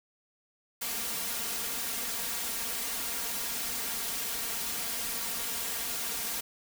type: noise with comb filter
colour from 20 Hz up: white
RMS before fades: -34 dBFS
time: 0.81-6.41 s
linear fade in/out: 10 ms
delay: 4.3 ms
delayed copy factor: +0.9
effects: none